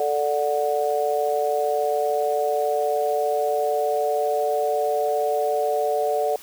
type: chord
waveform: sine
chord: D major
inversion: second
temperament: just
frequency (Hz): 440.5 / 587.3 / 734.2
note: A4 / D5 / F#5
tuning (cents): +2 / 0 / -14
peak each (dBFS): -24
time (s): 0-6.36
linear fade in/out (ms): 2
effects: white hiss -44 dBFS RMS until 6.42 s